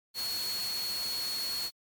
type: tone in noise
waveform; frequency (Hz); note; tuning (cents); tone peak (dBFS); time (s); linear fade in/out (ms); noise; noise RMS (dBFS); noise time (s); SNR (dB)
sine; 4345; C#8; -35; -32; 0.14-1.71; 50; white; -39; 0.14-1.71; +4
effects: MP3 96 kbps